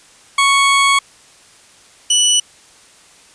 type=tone pair in turn; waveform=20% pulse; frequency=1108.7 / 2960 Hz; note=C#6 / F#7; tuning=0 / 0 cents; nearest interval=octave + perfect fourth; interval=1700 cents; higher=second; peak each=-5 dBFS; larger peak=neither; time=0.38-0.99 / 2.1-2.4 s; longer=first; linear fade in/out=5 ms; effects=white hiss -46 dBFS RMS until 3.34 s + resampled to 22050 Hz